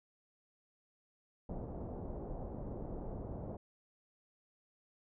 pink low-pass noise, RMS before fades -43 dBFS, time 1.49-3.57 s, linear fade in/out 5 ms, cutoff 740 Hz, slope 24 dB/octave, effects none

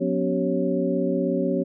sine tone cluster, 180.5 / 246.6 / 282.9 / 383.6 / 551 Hz, F#3 / B3 / C#4 / G4 / C#5, -43 / -2 / +35 / -37 / -11 cents, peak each -27 dBFS, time 0-1.64 s, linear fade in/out 20 ms, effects none

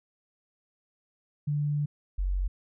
sine tone pair in turn, 146.83 / 46.48 Hz, D3 / F#1, 0 / +9 cents, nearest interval octave + minor sixth, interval 1991 cents, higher first, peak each -25 dBFS, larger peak neither, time 1.47-1.86 / 2.18-2.48 s, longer first, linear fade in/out 10 ms, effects none

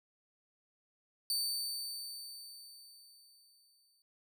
sawtooth tone with exponential decay, 4566 Hz, D8, 50 cents flat, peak -28 dBFS, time 1.3-4.02 s, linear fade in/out 1 ms, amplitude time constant 590 ms, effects none

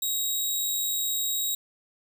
10% pulse tone, 3811 Hz, A#7, 38 cents sharp, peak -18 dBFS, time 0.02-1.55 s, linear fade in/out 5 ms, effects none

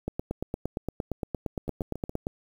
two click trains, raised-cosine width 2 ms, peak -16 / -22 dBFS, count 20 / 4, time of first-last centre 0.08-2.269 / 1.68-2.094 s, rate 8.68 / 7.24 Hz, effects 8-bit

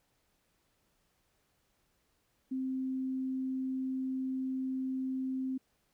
sine tone, 261.6 Hz, C4, in tune, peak -32 dBFS, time 2.51-5.58 s, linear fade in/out 10 ms, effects pink hiss -75 dBFS RMS until 5.93 s

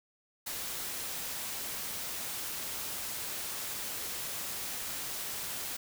white noise, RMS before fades -38 dBFS, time 0.46-5.77 s, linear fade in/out 10 ms, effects none

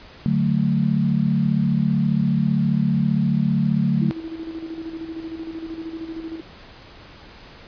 sine chord, D major, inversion none, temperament equal, 146.83 / 185 / 220 Hz, D3 / F#3 / A3, 0 / 0 / 0 cents, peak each -21 dBFS, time 0.26-4.11 s, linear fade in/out 0 ms
sine tone with tremolo, 325.5 Hz, E4, 22 cents flat, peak -27 dBFS, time 4.01-6.41 s, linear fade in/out 10 ms, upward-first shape square, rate 13 Hz, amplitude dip 55%
effects pink hiss -44 dBFS RMS until 7.67 s + resampled to 11025 Hz

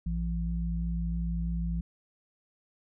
sine tone pair together, 57.62 / 169.7 Hz, A#1 / F3, -19 / -49 cents, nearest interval octave + perfect fifth, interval 1870 cents, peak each -30 / -32 dBFS, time 0.06-1.81 s, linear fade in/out 5 ms, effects none

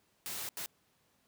white noise bursts at uneven times, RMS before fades -40 dBFS, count 2, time 0.26-0.49 / 0.57-0.66 s, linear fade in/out 0 ms, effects pink hiss -72 dBFS RMS until 1.27 s + high-pass 100 Hz 12 dB/octave

